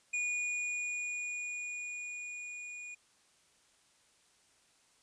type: tone with level ramp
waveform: square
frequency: 2450 Hz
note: D#7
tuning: 27 cents flat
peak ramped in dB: -32 to -44 dBFS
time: 0.13-2.95 s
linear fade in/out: 10 ms
effects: white hiss -68 dBFS RMS until 5.02 s + resampled to 22050 Hz